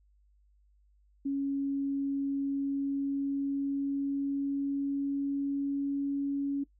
sine tone with pitch glide, 277.2 to 280.1 Hz, C#4 to C#4, 0 to +18 cents, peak -28 dBFS, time 1.25-6.64 s, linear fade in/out 10 ms, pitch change +18 cents, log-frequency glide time 2.43-6.15 s, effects noise-tail reverb RT60 0.1 s tail -19 dB re dry + added 50 Hz sine -62 dBFS peak until 6.79 s

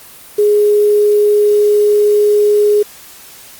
sine tone with quantisation, 416.5 Hz, G#4, 5 cents sharp, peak -7 dBFS, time 0.38-2.83 s, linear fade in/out 10 ms, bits 5, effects white hiss -37 dBFS RMS until 3.59 s + Opus 32 kbps

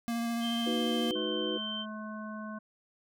square tone with vibrato, 233.1 Hz, A#3, in tune, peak -31 dBFS, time 0.08-1.11 s, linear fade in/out 0 ms, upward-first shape triangle, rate 14 Hz, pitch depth 15 cents each way
sine tone with pitch glide, 3136 to 3111 Hz, G7 to G7, 0 to -14 cents, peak -35 dBFS, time 0.4-1.86 s, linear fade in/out 50 ms, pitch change -14 cents, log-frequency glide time 0.66-1.37 s
sine chord, B major, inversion first, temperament equal with one note detuned, 311.1 / 370 / 497 Hz, D#4 / F#4 / B4, 0 / 0 / +11 cents, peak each -36 dBFS, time 0.66-1.58 s, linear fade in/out 10 ms
harmonic tone, 214.9 Hz, A3, 41 cents flat, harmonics 1 / 3 / 5 / 7, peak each -39 / -46 / -45 / -47 dBFS, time 1.15-2.59 s, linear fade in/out 10 ms
effects none

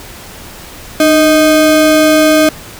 square ring-modulated tone, 466.2 Hz, A#4, in tune, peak -3 dBFS, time 1-2.49 s, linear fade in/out 2 ms, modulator 162 Hz, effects pink hiss -31 dBFS RMS until 2.79 s

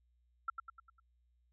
sine tone with echo, 1343 Hz, E6, 32 cents sharp, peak -32 dBFS, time 0.48-0.5 s, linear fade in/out 5 ms, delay 100 ms, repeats 5, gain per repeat -6 dB, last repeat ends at 1 s, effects added 60 Hz sine -70 dBFS peak until 1.52 s

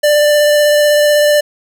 square tone with vibrato, 592 Hz, D5, 14 cents sharp, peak -8 dBFS, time 0.03-1.41 s, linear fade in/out 10 ms, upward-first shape triangle, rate 16 Hz, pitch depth 13 cents each way, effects 8-bit

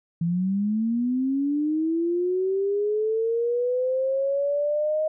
sine linear sweep, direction up, 164.81 to 627 Hz, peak -21 dBFS, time 0.21-5.08 s, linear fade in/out 5 ms, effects none

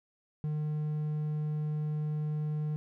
triangle tone, 151.7 Hz, D#3, 44 cents flat, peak -28 dBFS, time 0.44-2.76 s, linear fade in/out 0 ms, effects none

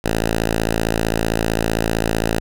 5% pulse tone, 55.5 Hz, A1, 16 cents sharp, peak -6 dBFS, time 0.04-2.4 s, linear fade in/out 5 ms, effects none

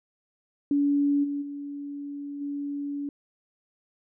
sine tone with level steps, 285.4 Hz, D4, 49 cents flat, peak -20 / -27 / -33 / -29 dBFS, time 0.71-3.09 s, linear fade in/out 2 ms, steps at 1.23 / 1.41 / 2.4 s, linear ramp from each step 20 ms, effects none

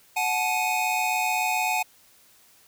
square tone cluster, 737 / 864 / 2496 Hz, F#5 / A5 / D#7, -7 / -32 / +5 cents, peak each -28 dBFS, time 0.16-1.83 s, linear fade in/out 10 ms, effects white hiss -57 dBFS RMS until 2.67 s

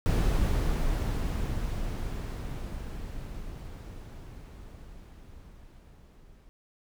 brown noise with level ramp, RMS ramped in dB -24 to -54 dBFS, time 0.06-6.49 s, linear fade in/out 0 ms, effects none

